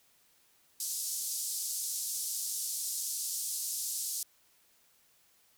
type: band-pass noise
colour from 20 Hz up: white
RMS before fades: -36 dBFS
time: 0.8-4.23 s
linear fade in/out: 2 ms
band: 5000 to 12000 Hz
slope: 24 dB/octave
effects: white hiss -67 dBFS RMS until 5.57 s